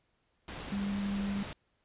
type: tone in noise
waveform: sine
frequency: 200 Hz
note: G3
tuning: 35 cents sharp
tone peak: -31 dBFS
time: 0.72-1.43 s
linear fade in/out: 2 ms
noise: pink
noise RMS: -42 dBFS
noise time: 0.48-1.53 s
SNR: +8 dB
effects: pink hiss -75 dBFS RMS until 1.84 s + resampled to 8000 Hz